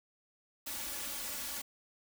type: noise with comb filter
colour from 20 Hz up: white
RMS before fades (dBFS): -40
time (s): 0.66-1.62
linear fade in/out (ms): 10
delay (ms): 3.5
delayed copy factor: +1
effects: none